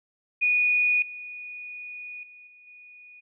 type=tone with level steps; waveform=sine; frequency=2464 Hz; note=D#7; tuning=17 cents flat; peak=-19 / -36 / -46 / -50 / -46 dBFS; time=0.41-3.21 s; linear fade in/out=20 ms; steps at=1.02 / 2.23 / 2.47 / 2.67 s; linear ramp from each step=2 ms; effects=none